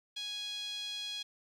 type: tone with band-pass filter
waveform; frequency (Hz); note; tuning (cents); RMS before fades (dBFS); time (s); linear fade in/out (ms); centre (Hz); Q
5% pulse; 830; G#5; -1; -40; 0.16-1.23; 10; 3500; 5.2
effects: 12-bit